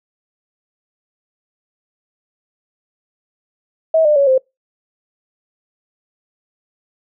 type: tone with pitch steps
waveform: sine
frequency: 643 / 599.9 / 559.8 / 522.3 Hz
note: E5 / D5 / C#5 / C5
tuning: -43 / +37 / +17 / -3 cents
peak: -9 dBFS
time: 3.94-4.38 s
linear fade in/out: 5 ms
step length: 110 ms
effects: noise-tail reverb RT60 0.2 s tail -26 dB re dry